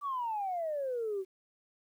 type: exponential sweep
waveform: sine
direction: down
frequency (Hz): 1174.7 to 370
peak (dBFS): -31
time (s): 0.01-1.25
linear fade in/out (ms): 50
effects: tanh soft clip ceiling -27 dBFS + 11-bit